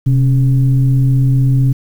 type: tone with frequency modulation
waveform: sine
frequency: 130.1 Hz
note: C3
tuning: 9 cents flat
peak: -8 dBFS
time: 0.06-1.73 s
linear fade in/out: 10 ms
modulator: 148 Hz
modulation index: 0.45
effects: 7-bit